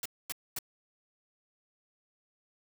white noise bursts, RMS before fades -36 dBFS, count 3, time 0.03-0.588 s, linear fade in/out 2 ms, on 26 ms, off 240 ms, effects none

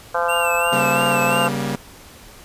harmonic tone, 171.7 Hz, F3, 29 cents flat, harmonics 3 / 4 / 5 / 6 / 7 / 8 / 9, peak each -23 / -24 / -25 / -26 / -26 / -27 / -28 dBFS, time 0.14-1.49 s, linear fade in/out 10 ms
square tone with vibrato, 2700 Hz, E7, 41 cents sharp, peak -22 dBFS, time 0.28-1.48 s, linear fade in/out 20 ms, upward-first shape sine, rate 2.9 Hz, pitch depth 65 cents each way
sawtooth chord, G diminished, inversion second, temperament equal with one note detuned, 138.59 / 196 / 237.8 Hz, Db3 / G3 / Bb3, 0 / 0 / +35 cents, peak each -22 dBFS, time 0.72-1.76 s, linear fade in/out 10 ms
effects pink hiss -43 dBFS RMS until 2.44 s + resampled to 32000 Hz

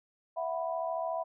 sine chord, E suspended second, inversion none, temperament equal with one note detuned, 659.3 / 733.2 / 987.8 Hz, E5 / F#5 / B5, 0 / -16 / 0 cents, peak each -33 / -37 / -38 dBFS, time 0.36-1.24 s, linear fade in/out 20 ms, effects none

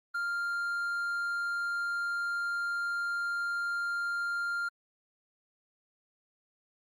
triangle tone with hard clipping, 1396.9 Hz, F6, in tune, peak -31 dBFS, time 0.14-4.69 s, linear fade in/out 10 ms, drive 6 dB, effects Opus 32 kbps

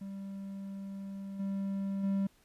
triangle tone with level steps, 196 Hz, G3, in tune, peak -37 / -30 / -26 dBFS, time 0.01-2.27 s, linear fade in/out 5 ms, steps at 1.39 / 2.03 s, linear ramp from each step 10 ms, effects pink hiss -67 dBFS RMS until 2.44 s + resampled to 32000 Hz

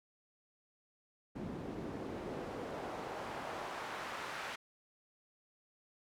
pink noise with band-pass filter sweep, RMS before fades -43 dBFS, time 1.35-4.56 s, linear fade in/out 10 ms, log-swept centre 230 to 1600 Hz, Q 1, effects none

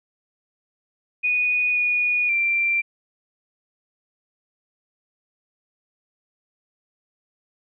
sine tone with pitch steps, 2472 / 2455 / 2360 Hz, D#7 / D#7 / D7, -12 / -24 / +8 cents, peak -18 dBFS, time 1.23-2.82 s, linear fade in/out 20 ms, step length 530 ms, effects none

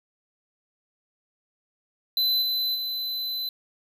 square tone with level steps, 4025 Hz, B7, 32 cents sharp, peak -21 / -24 / -28 dBFS, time 2.17-3.49 s, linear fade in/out 2 ms, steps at 2.41 / 2.74 s, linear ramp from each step 20 ms, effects 9-bit

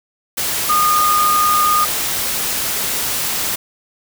sine tone in noise, 1225 Hz, D#6, 27 cents flat, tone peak -12 dBFS, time 0.69-1.85 s, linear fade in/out 10 ms, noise white, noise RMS -20 dBFS, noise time 0.37-3.56 s, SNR +5 dB, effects none

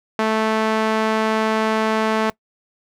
sawtooth tone with band-pass filter, 219.2 Hz, A3, 6 cents flat, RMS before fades -19 dBFS, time 0.19-2.3 s, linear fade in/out 0 ms, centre 1000 Hz, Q 0.58, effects noise-tail reverb RT60 0.1 s tail -22 dB re dry

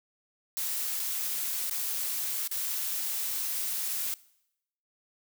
blue noise with dropouts, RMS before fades -32 dBFS, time 0.57-4.14 s, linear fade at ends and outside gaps 0 ms, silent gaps 0.995-0.999 / 1.697-1.71 / 2.475-2.513 s, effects noise-tail reverb RT60 0.8 s tail -21 dB re dry

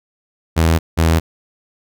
sawtooth tone pair in turn, 81.6 / 81.6 Hz, E2 / E2, -17 / -17 cents, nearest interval unison, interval 0 cents, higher neither, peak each -7 dBFS, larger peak neither, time 0.56-0.79 / 0.97-1.2 s, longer neither, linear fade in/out 20 ms, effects none

